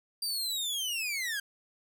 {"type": "linear sweep", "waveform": "sawtooth", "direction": "down", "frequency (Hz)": [4740, 1568], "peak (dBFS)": -28, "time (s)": [0.22, 1.4], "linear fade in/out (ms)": 5, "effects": []}